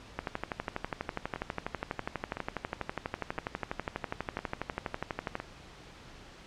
two click trains, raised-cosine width 0.5 ms, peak -21 / -17 dBFS, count 5 / 64, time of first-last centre 1.36-5.4 / 0.19-5.354 s, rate 0.99 / 12.2 Hz, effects pink hiss -51 dBFS RMS until 6.46 s + low-pass 5000 Hz 12 dB/octave

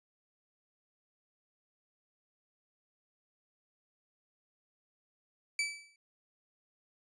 sawtooth tone with exponential decay, 2309 Hz, D7, 30 cents flat, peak -24 dBFS, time 5.59-5.96 s, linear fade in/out 2 ms, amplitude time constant 79 ms, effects resampled to 22050 Hz

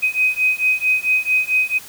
sine beating tone pair, 2512 / 2516.5 Hz, D#7 / D#7, +16 / +19 cents, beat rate 4.5 Hz, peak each -18 dBFS, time 0.02-1.79 s, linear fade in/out 20 ms, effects white hiss -39 dBFS RMS until 1.88 s

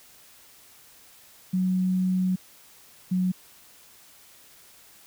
sine tone pair in turn, 185 / 183.72 Hz, F#3 / F#3, 0 / -12 cents, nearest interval unison, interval 12 cents, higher first, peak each -21 dBFS, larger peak neither, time 1.53-2.36 / 3.11-3.32 s, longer first, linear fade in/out 10 ms, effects white hiss -53 dBFS RMS until 5.06 s

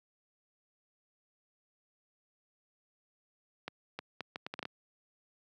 accelerating click train, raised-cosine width 0.3 ms, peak -22 dBFS, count 9, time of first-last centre 3.68-4.654 s, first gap 310 ms, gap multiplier 0.7, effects high-pass 150 Hz 12 dB/octave

